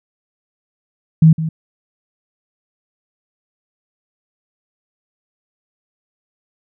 sine tone with echo, 159.8 Hz, D#3, 47 cents sharp, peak -4 dBFS, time 1.22-1.33 s, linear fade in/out 5 ms, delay 160 ms, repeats 1, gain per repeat -13 dB, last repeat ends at 1.49 s, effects none

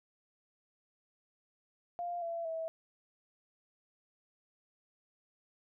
sine tone with pitch steps, 698.5 / 673.9 / 650.2 Hz, F5 / E5 / E5, 0 / +38 / -24 cents, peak -35 dBFS, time 1.99-2.68 s, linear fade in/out 0 ms, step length 230 ms, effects none

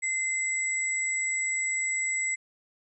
sine tone pair together, 2072 / 7828 Hz, C7 / B8, -17 / -16 cents, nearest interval octave + major seventh, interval 2301 cents, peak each -28 / -30 dBFS, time 0.02-2.36 s, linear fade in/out 20 ms, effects none

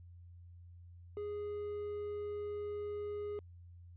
triangle tone, 414 Hz, G#4, 5 cents flat, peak -36 dBFS, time 1.17-3.39 s, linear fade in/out 0 ms, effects added 87 Hz sine -52 dBFS peak until 3.96 s + resampled to 8000 Hz

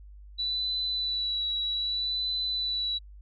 sine tone with vibrato, 3951 Hz, B7, in tune, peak -27 dBFS, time 0.38-2.99 s, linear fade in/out 20 ms, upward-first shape sine, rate 0.63 Hz, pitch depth 25 cents each way, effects added 50 Hz sine -45 dBFS peak until 3.21 s

